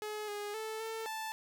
sawtooth tone with pitch steps, 424.2 / 412.9 / 438.8 / 446.5 / 879 Hz, G#4 / G#4 / A4 / A4 / A5, +37 / -10 / -5 / +25 / -2 cents, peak -34 dBFS, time 0.02-1.32 s, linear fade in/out 0 ms, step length 260 ms, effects none

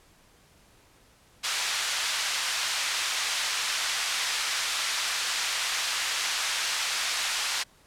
white band-pass noise, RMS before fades -29 dBFS, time 1.43-7.64 s, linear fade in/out 20 ms, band 1100 to 5400 Hz, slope 12 dB/octave, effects pink hiss -59 dBFS RMS until 7.86 s + low-pass 12000 Hz 12 dB/octave

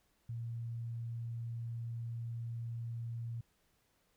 sine tone, 116.5 Hz, A#2, 1 cent flat, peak -38 dBFS, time 0.29-3.41 s, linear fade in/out 5 ms, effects pink hiss -75 dBFS RMS until 4.16 s

